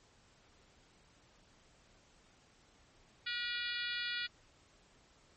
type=harmonic tone with a mistuned harmonic; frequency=481 Hz; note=B4; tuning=46 cents flat; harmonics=3 / 4 / 5 / 6 / 7 / 8 / 9 / 10; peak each=-42 / -43 / -44 / -45 / -43 / -47 / -45 / -51 dBFS; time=3.26-4.27 s; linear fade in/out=10 ms; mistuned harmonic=7; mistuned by=+28 cents; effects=pink hiss -66 dBFS RMS until 5.36 s + MP3 32 kbps